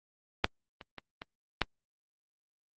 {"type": "clicks", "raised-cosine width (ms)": 0.3, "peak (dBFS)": [-6, -29, -26, -24, -8], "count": 5, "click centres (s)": [0.444, 0.812, 0.983, 1.219, 1.617], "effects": ["Opus 24 kbps"]}